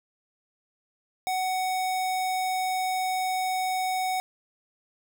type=tone; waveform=square; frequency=746 Hz; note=F#5; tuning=14 cents sharp; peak=-26 dBFS; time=1.27-4.2 s; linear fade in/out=0 ms; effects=none